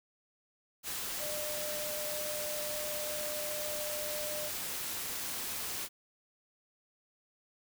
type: tone in noise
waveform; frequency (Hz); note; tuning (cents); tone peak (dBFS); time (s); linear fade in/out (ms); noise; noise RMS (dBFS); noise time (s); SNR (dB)
sine; 601; D5; +40; -39; 1.18-4.51; 50; white; -38; 0.83-5.89; -4
effects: none